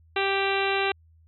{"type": "harmonic tone", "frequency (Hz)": 392, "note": "G4", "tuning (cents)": 0, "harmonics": [1, 2, 3, 4, 5, 6, 7, 8, 9, 10], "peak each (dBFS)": [-27, -29, -33, -32, -35, -32, -31, -38, -39, -36], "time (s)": [0.16, 0.92], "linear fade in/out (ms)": 5, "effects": ["added 81 Hz sine -54 dBFS peak until 1.27 s"]}